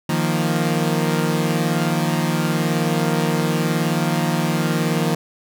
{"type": "chord", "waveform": "sawtooth", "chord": "Eb suspended second", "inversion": "none", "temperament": "equal", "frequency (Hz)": [155.56, 174.61, 233.1], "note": ["Eb3", "F3", "Bb3"], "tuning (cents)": [0, 0, 0], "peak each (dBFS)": [-17, -18, -20], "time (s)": [0.09, 5.15], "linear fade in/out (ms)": 5, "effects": []}